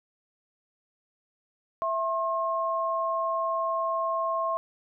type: tone pair together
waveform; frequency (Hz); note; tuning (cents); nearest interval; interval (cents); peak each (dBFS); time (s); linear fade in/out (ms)
sine; 660.3 / 1072; E5 / C6; +3 / +42; minor sixth; 839; -29 / -27; 1.82-4.57; 0
effects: none